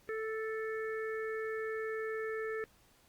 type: harmonic tone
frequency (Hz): 440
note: A4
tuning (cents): 0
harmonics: 1 / 3 / 4 / 5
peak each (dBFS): -36 / -46 / -43 / -50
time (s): 0.09-2.64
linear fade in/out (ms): 0
effects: pink hiss -66 dBFS RMS until 3.08 s + Opus 48 kbps